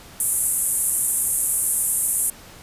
pink band-pass noise, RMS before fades -22 dBFS, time 0.2-2.3 s, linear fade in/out 2 ms, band 8400 to 12000 Hz, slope 48 dB/octave, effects pink hiss -44 dBFS RMS until 2.62 s + resampled to 32000 Hz

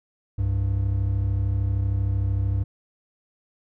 triangle tone pair together, 65.7 / 98.81 Hz, C2 / G2, +8 / +14 cents, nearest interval perfect fifth, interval 706 cents, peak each -24 / -20 dBFS, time 0.38-2.64 s, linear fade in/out 10 ms, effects none

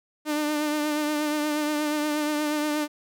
sawtooth tone with vibrato, 300 Hz, D4, 37 cents sharp, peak -20 dBFS, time 0.25-2.88 s, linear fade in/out 50 ms, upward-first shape triangle, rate 8.4 Hz, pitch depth 37 cents each way, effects none

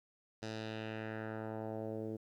10% pulse tone with low-pass filter sweep, 110 Hz, A2, in tune, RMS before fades -42 dBFS, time 0.42-2.17 s, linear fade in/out 10 ms, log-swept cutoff 5600 to 380 Hz, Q 1.8, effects 12-bit

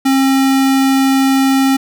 square tone, 268.7 Hz, C4, 46 cents sharp, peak -10 dBFS, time 0.05-1.77 s, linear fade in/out 10 ms, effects none

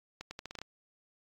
accelerating click train, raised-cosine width 0.2 ms, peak -24 dBFS, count 8, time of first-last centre 0.21-0.616 s, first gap 100 ms, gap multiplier 0.81, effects AAC 64 kbps

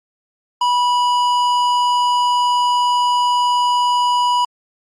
sine tone with tanh clipping, 979 Hz, B5, 15 cents flat, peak -15 dBFS, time 0.61-4.45 s, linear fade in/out 5 ms, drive 13 dB, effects Opus 48 kbps

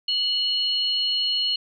sine tone pair together, 2956 / 4277 Hz, F#7 / C8, -2 / +37 cents, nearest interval tritone, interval 639 cents, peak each -23 / -24 dBFS, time 0.08-1.56 s, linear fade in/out 5 ms, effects none

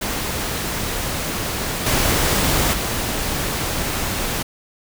pink noise with level steps, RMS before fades -24 / -18 / -23 dBFS, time 0.01-4.43 s, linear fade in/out 10 ms, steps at 1.86 / 2.73 s, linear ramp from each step 5 ms, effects none

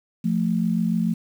sine tone pair together, 174.59 / 221.5 Hz, F3 / A3, 0 / +12 cents, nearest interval major third, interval 412 cents, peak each -22 dBFS, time 0.24-1.14 s, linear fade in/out 10 ms, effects 8-bit

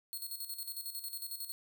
5% pulse tone with tremolo, 4310 Hz, C#8, 49 cents flat, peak -31 dBFS, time 0.13-1.52 s, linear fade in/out 0 ms, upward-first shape square, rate 11 Hz, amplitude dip 65%, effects none

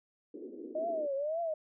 pink band-pass noise, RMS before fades -45 dBFS, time 0.34-1.07 s, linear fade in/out 5 ms, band 260 to 450 Hz, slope 48 dB/octave
sine tone with vibrato, 609 Hz, D#5, 37 cents flat, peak -31 dBFS, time 0.75-1.54 s, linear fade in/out 5 ms, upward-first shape triangle, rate 1.9 Hz, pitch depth 220 cents each way
effects none

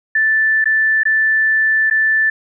sine tone with dropouts, 1760 Hz, A6, in tune, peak -11 dBFS, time 0.15-2.3 s, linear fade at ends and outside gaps 5 ms, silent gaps 0.643-0.656 / 1.034-1.053 / 1.9-1.909 s, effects none

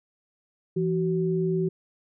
sine tone pair together, 167.7 / 376.5 Hz, E3 / F#4, +30 / +30 cents, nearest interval octave + major second, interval 1400 cents, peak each -25 dBFS, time 0.76-1.69 s, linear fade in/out 10 ms, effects none

